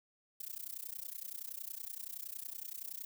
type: noise with amplitude modulation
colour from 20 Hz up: violet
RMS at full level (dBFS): -41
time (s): 0.4-3.05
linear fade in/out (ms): 5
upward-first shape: sine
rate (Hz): 30.7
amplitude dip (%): 95
effects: none

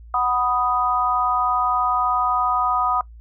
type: chord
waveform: sine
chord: B major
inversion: second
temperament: equal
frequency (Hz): 740 / 987.8 / 1244.5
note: F#5 / B5 / D#6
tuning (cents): 0 / 0 / 0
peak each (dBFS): -23 / -24 / -20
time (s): 0.14-3.01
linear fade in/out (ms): 2
effects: noise-tail reverb RT60 0.1 s tail -20 dB re dry + added 57 Hz sine -39 dBFS peak until 3.2 s

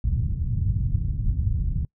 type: low-pass noise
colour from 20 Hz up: white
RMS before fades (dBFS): -24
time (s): 0.04-1.85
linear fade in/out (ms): 2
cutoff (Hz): 120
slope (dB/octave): 24
effects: noise-tail reverb RT60 0.1 s tail -24 dB re dry

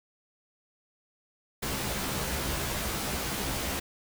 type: noise with comb filter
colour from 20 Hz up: pink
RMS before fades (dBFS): -32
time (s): 1.62-3.8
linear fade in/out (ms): 10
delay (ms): 15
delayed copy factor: +0.85
effects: none

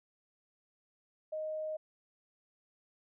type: tone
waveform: sine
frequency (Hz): 622.3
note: D#5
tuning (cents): 0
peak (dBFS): -35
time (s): 1.32-1.77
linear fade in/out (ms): 10
effects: none

